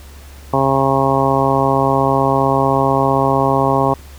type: harmonic tone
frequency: 135.6 Hz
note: C#3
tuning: 38 cents flat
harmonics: 1 / 2 / 3 / 4 / 5 / 6 / 7 / 8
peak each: -20 / -20 / -20 / -20 / -20 / -20 / -20 / -20 dBFS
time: 0.53-3.94 s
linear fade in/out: 5 ms
effects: added 70 Hz sine -35 dBFS peak until 4.18 s + pink hiss -43 dBFS RMS until 4.18 s